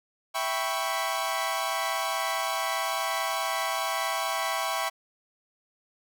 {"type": "chord", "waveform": "sawtooth", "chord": "C# half-diminished seventh", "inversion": "first", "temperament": "equal", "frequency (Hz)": [659.3, 784, 987.8, 1108.7], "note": ["E5", "G5", "B5", "C#6"], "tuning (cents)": [0, 0, 0, 0], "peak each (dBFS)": [-29, -29, -30, -28], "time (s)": [0.34, 4.9], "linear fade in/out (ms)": 20, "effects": []}